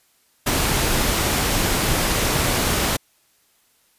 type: noise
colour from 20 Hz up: pink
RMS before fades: -20 dBFS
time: 0.46-2.97 s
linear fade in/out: 10 ms
effects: white hiss -61 dBFS RMS until 3.98 s + resampled to 32000 Hz